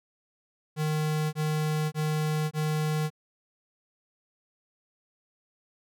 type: tone bursts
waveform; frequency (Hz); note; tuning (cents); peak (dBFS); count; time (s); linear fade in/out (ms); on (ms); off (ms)
square; 153.9; D#3; -19; -26; 4; 0.76-3.103; 50; 570; 21
effects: none